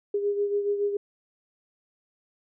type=beating tone pair; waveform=sine; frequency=406.5 / 413.6 Hz; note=G#4 / G#4; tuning=-37 / -7 cents; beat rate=7.1 Hz; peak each=-24 / -32 dBFS; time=0.14-0.97 s; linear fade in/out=5 ms; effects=none